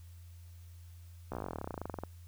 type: slowing click train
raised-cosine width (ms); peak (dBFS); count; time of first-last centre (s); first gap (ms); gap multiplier
1; -24; 26; 1.32-2.036; 15; 1.05
effects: added 86 Hz sine -49 dBFS peak until 2.27 s + white hiss -66 dBFS RMS until 2.27 s